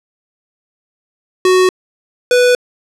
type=tone pair in turn; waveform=square; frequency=370 / 493.5 Hz; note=F#4 / B4; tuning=0 / -1 cents; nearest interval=perfect fourth; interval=499 cents; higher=second; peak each=-8 dBFS; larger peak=neither; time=1.45-1.69 / 2.31-2.55 s; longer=neither; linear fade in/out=2 ms; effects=low-pass 9000 Hz 12 dB/octave